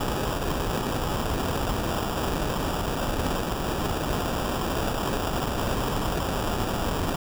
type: noise with sample-and-hold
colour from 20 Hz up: pink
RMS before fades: -27 dBFS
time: 0-7.16 s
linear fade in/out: 5 ms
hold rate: 2100 Hz
effects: none